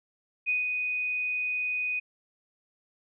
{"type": "tone with ADSR envelope", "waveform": "sine", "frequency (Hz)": 2489, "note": "D#7", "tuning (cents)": 0, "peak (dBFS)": -23, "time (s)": [0.46, 2], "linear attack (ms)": 31, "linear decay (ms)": 160, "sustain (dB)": -4, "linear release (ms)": 13, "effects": []}